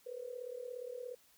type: tone with amplitude modulation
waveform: sine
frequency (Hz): 493.8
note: B4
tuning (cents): 0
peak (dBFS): -38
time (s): 0.06-1.15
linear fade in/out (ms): 10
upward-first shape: sine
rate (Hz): 37.1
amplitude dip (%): 80
effects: white hiss -67 dBFS RMS until 1.37 s